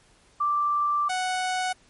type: tone pair in turn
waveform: sine / sawtooth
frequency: 1174.7 / 740 Hz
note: D6 / F#5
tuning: 0 / 0 cents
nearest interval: minor sixth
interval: 800 cents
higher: first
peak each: -21 dBFS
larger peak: neither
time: 0.4-1.09 / 1.09-1.73 s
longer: first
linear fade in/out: 10 ms
effects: pink hiss -59 dBFS RMS until 1.89 s + MP3 48 kbps